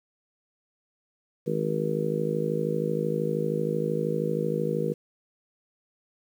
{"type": "harmonic tone", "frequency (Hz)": 52.9, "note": "G#1", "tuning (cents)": 33, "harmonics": [3, 4, 5, 6, 7, 8, 9], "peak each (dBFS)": [-30, -33, -38, -38, -33, -33, -29], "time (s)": [1.46, 4.94], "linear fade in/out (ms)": 20, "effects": ["9-bit"]}